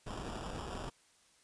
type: noise with sample-and-hold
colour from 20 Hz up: pink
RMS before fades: -42 dBFS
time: 0.06-0.9 s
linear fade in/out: 10 ms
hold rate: 2100 Hz
effects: white hiss -67 dBFS RMS until 1.43 s + resampled to 22050 Hz